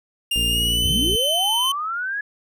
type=tone with pitch glide; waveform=45% pulse; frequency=2807 to 3061 Hz; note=F7 to G7; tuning=+8 to -42 cents; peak=-19 dBFS; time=0.31-1.72 s; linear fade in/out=5 ms; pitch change=+150 cents; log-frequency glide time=0.47-0.9 s
type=harmonic tone; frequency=58.27 Hz; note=A#1; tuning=in tune; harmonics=1 / 2 / 3 / 4 / 5 / 7 / 8; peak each=-25 / -32 / -33 / -35 / -37 / -41 / -40 dBFS; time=0.36-1.16 s; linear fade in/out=0 ms
type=linear sweep; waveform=sine; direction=up; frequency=52 to 1702 Hz; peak=-23 dBFS; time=0.83-2.21 s; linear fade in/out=5 ms
effects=none